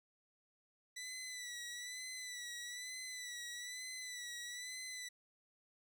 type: tone with vibrato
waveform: 15% pulse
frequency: 1975.5 Hz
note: B6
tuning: in tune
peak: -38 dBFS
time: 0.96-5.09 s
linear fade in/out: 10 ms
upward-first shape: sine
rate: 1.1 Hz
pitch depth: 52 cents each way
effects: none